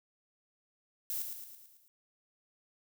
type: noise with echo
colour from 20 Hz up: violet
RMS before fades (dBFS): -36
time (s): 1.1-1.22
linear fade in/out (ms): 0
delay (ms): 110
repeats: 6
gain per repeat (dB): -5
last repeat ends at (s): 1.88
effects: none